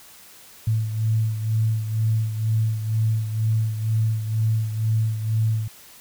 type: beating tone pair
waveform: sine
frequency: 110 / 112.1 Hz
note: A2 / A2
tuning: 0 / +33 cents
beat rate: 2.1 Hz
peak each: -20 / -27 dBFS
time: 0.67-5.68 s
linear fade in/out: 5 ms
effects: white hiss -47 dBFS RMS until 6 s